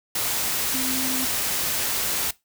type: tone in noise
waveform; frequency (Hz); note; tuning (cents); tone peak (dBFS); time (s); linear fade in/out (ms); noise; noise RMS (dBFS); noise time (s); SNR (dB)
sine; 259; C4; -17; -29; 0.74-1.25; 5; white; -25; 0.15-2.31; -7
effects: noise-tail reverb RT60 0.2 s tail -20 dB re dry